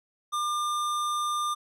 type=tone; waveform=square; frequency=1200 Hz; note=D6; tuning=37 cents sharp; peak=-27 dBFS; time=0.32-1.55 s; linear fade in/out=20 ms; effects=low-pass 11000 Hz 12 dB/octave